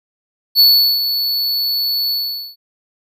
square tone with ADSR envelope, 4435 Hz, C#8, in tune, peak -6 dBFS, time 0.55-2.56 s, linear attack 48 ms, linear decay 390 ms, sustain -10 dB, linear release 450 ms, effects none

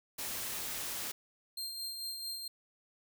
white noise, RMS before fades -39 dBFS, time 0.18-1.12 s, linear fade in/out 10 ms
sawtooth tone with tremolo, 4186 Hz, C8, in tune, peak -34 dBFS, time 1.57-2.48 s, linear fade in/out 5 ms, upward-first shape sine, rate 4.5 Hz, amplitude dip 40%
effects none

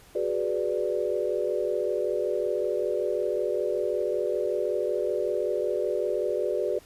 sine chord, G# half-diminished seventh, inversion third, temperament equal, 370 / 415.3 / 493.9 / 587.3 Hz, F#4 / G#4 / B4 / D5, 0 / 0 / 0 / 0 cents, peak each -30 dBFS, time 0.15-6.79 s, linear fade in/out 5 ms, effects pink hiss -54 dBFS RMS until 6.85 s + resampled to 32000 Hz

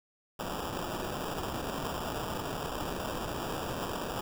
blue noise with sample-and-hold, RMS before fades -36 dBFS, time 0.39-4.21 s, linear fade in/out 5 ms, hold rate 2100 Hz, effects none

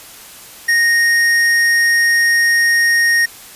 triangle tone with tanh clipping, 1860 Hz, A#6, 4 cents flat, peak -12 dBFS, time 0.68-3.26 s, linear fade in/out 10 ms, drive 18 dB, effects white hiss -37 dBFS RMS until 3.55 s + resampled to 32000 Hz

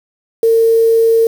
sine tone with quantisation, 454.3 Hz, A#4, 45 cents flat, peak -7 dBFS, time 0.43-1.27 s, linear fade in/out 2 ms, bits 5, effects none

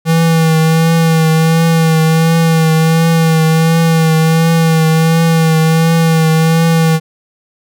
square tone with vibrato, 162.3 Hz, E3, 27 cents flat, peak -8 dBFS, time 0.05-7 s, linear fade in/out 50 ms, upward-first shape triangle, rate 1.4 Hz, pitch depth 35 cents each way, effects none

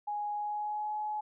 sine tone with pitch glide, 830.6 to 847.1 Hz, G#5 to G#5, 0 to +34 cents, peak -32 dBFS, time 0.07-1.21 s, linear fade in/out 10 ms, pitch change +34 cents, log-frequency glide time 0.33-0.94 s, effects none

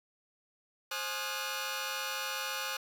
15% pulse tone cluster, 532 / 840 / 1223 / 1354 / 1456 Hz, C5 / G#5 / D#6 / E6 / F#6, +29 / +19 / -30 / +46 / -28 cents, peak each -36 / -36 / -34 / -39 / -32 dBFS, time 0.91-2.77 s, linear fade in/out 5 ms, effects none

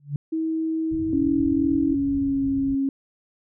sine tone with exponential growth, 143.8 Hz, D3, 36 cents flat, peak -19 dBFS, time 0-0.16 s, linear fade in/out 2 ms, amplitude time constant 34 ms
sine tone, 321 Hz, E4, 46 cents flat, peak -22 dBFS, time 0.32-1.95 s, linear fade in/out 10 ms
white low-pass noise, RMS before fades -36 dBFS, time 0.91-2.75 s, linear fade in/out 5 ms, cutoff 140 Hz, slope 48 dB/octave
sine tone with pitch glide, 278.2 to 272.6 Hz, C#4 to C#4, +6 to -29 cents, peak -20 dBFS, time 1.13-2.89 s, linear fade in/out 2 ms, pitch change -35 cents, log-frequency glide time 2.13-2.48 s
effects none

